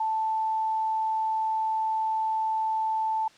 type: tone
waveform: sine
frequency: 880 Hz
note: A5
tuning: in tune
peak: -24 dBFS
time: 0-3.28 s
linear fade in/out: 5 ms
effects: white hiss -55 dBFS RMS until 3.37 s + low-pass 5000 Hz 12 dB/octave